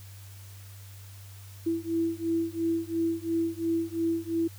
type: beating tone pair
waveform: sine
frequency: 329.6 / 332.5 Hz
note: E4 / E4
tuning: 0 / +15 cents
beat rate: 2.9 Hz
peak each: -29 dBFS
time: 1.66-4.48 s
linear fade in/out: 10 ms
effects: added 98 Hz sine -44 dBFS peak until 4.58 s + white hiss -53 dBFS RMS until 4.58 s